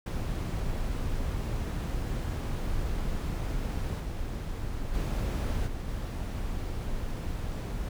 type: noise with level steps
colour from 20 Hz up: brown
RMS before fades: -31 / -34 / -29 / -35 / -33 dBFS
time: 0.06-7.89 s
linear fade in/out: 5 ms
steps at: 3.99 / 4.93 / 5.66 / 5.87 s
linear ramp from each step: 20 ms
effects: none